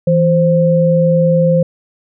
sine tone pair together, 164.83 / 523.3 Hz, E3 / C5, 0 / 0 cents, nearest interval octave + minor sixth, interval 2000 cents, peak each -11 dBFS, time 0.07-1.63 s, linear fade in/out 5 ms, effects none

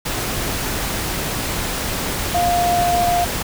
sine tone in noise, 702 Hz, F5, 9 cents sharp, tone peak -15 dBFS, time 2.34-3.25 s, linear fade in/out 10 ms, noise pink, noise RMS -23 dBFS, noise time 0.05-3.43 s, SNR +5 dB, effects none

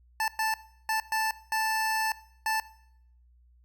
25% pulse tone bursts at uneven times, 880 Hz, A5, in tune, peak -22 dBFS, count 6, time 0.2-0.28 / 0.39-0.54 / 0.89-1 / 1.12-1.31 / 1.52-2.12 / 2.46-2.6 s, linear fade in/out 2 ms, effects noise-tail reverb RT60 0.7 s tail -19 dB re dry + added 60 Hz sine -57 dBFS peak until 3.64 s

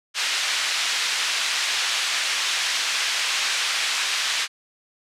pink band-pass noise, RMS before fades -24 dBFS, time 0.14-4.48 s, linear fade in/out 50 ms, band 2000 to 5700 Hz, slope 12 dB/octave, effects low-pass 11000 Hz 12 dB/octave

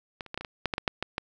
clicks, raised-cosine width 0.3 ms, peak -19 / -30 / -19 / -16 / -22 / -20 / -10 / -12 / -13 / -8 / -13 / -13 dBFS, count 12, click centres 0.208 / 0.263 / 0.344 / 0.376 / 0.41 / 0.448 / 0.657 / 0.738 / 0.781 / 0.878 / 1.026 / 1.181 s, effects none

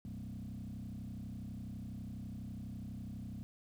sine tone with frequency modulation, 155.56 Hz, D#3, in tune, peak -40 dBFS, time 0.05-3.43 s, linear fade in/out 0 ms, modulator 32.1 Hz, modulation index 2.8, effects tanh soft clip ceiling -40 dBFS + 11-bit

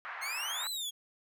white band-pass noise, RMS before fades -42 dBFS, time 0.05-0.67 s, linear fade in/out 0 ms, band 860 to 1800 Hz, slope 24 dB/octave
sawtooth exponential two-way sweep, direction up then down, 2081 to 4100 to 3286 Hz, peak -32 dBFS, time 0.21-0.91 s, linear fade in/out 20 ms, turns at 0.69 s
effects none

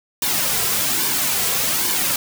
white noise with flanger, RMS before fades -20 dBFS, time 0.22-2.16 s, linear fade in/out 2 ms, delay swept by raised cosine 1.5 to 3.4 ms, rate 1.2 Hz, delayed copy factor -0.6, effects none

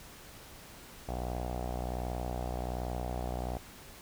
sawtooth tone with low-pass filter, 61.3 Hz, B1, 12 cents flat, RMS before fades -36 dBFS, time 1.08-3.58 s, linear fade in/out 10 ms, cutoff 730 Hz, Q 4.9, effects pink hiss -51 dBFS RMS until 4.01 s

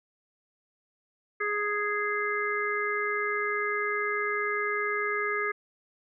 harmonic tone, 415.3 Hz, G#4, in tune, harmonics 1 / 3 / 4 / 5, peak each -32 / -32 / -32 / -32 dBFS, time 1.4-5.52 s, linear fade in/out 10 ms, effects none

